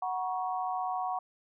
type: chord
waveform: sine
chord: F# major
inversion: none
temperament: equal with one note detuned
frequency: 740 / 953.6 / 1108.7 Hz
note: F#5 / A#5 / C#6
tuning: 0 / +39 / 0 cents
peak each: -32 / -37 / -37 dBFS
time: 0.02-1.19 s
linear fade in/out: 5 ms
effects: none